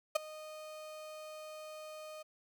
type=tone with ADSR envelope; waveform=35% pulse; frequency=618 Hz; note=D#5; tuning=12 cents flat; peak=-23 dBFS; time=0.15-2.23 s; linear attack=10 ms; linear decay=11 ms; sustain=-21 dB; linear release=13 ms; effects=none